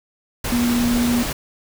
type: tone in noise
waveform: sine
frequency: 240 Hz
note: B3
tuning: 49 cents flat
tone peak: -16 dBFS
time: 0.52-1.23 s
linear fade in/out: 5 ms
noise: pink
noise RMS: -25 dBFS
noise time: 0.44-1.33 s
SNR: +6 dB
effects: none